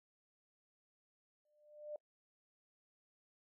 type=tone with exponential growth; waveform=sine; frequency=598 Hz; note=D5; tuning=31 cents sharp; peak=-40 dBFS; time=1.45-1.96 s; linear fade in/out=2 ms; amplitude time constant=110 ms; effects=noise-tail reverb RT60 0.1 s tail -25 dB re dry